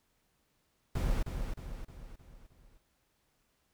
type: noise with echo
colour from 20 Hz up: brown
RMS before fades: -30 dBFS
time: 0.95-1.23 s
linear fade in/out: 5 ms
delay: 310 ms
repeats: 5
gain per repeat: -6 dB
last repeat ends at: 2.78 s
effects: pink hiss -75 dBFS RMS until 3.73 s